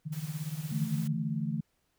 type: tone with tremolo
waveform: sine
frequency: 153.6 Hz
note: D#3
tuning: 22 cents flat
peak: -30 dBFS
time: 0.05-1.2 s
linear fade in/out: 20 ms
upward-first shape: sine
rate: 17 Hz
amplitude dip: 85%
type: noise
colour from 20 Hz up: white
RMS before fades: -48 dBFS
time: 0.12-1.08 s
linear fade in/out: 10 ms
type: chord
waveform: sine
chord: D suspended second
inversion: none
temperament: equal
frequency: 146.83 / 164.81 / 220 Hz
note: D3 / E3 / A3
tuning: 0 / 0 / 0 cents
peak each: -34 dBFS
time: 0.71-1.61 s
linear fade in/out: 10 ms
effects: pink hiss -75 dBFS RMS until 1.98 s